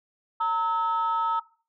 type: tone pair together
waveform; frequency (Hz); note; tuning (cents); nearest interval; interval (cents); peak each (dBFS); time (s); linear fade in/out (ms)
sine; 915 / 1294; A#5 / E6; -32 / -32; tritone; 600; -24 / -24; 0.4-1.4; 10
effects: noise-tail reverb RT60 0.4 s tail -20 dB re dry + tanh soft clip ceiling -18 dBFS